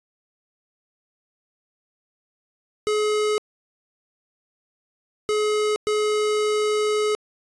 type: tone bursts at uneven times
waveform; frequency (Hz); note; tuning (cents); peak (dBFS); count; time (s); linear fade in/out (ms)
square; 424; G#4; +36; -20; 3; 2.87-3.38 / 5.29-5.76 / 5.87-7.15; 0
effects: resampled to 22050 Hz